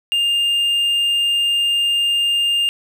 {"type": "tone", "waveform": "triangle", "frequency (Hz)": 2808, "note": "F7", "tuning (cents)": 9, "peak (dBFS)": -13, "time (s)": [0.12, 2.69], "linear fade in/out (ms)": 0, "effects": []}